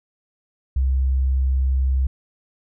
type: tone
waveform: sine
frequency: 65.8 Hz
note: C2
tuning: 10 cents sharp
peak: -16 dBFS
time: 0.76-2.07 s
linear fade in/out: 5 ms
effects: none